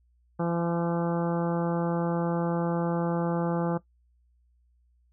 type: harmonic tone with a mistuned harmonic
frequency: 170 Hz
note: F3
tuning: 46 cents flat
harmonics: 1 / 2 / 3 / 4 / 5 / 6 / 7 / 8 / 9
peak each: -27 / -32 / -32 / -39 / -36 / -44 / -40 / -44 / -47 dBFS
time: 0.39-3.78 s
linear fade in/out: 10 ms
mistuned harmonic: 6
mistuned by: +20 cents
effects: noise-tail reverb RT60 0.1 s tail -17 dB re dry + added 60 Hz sine -62 dBFS peak until 5.12 s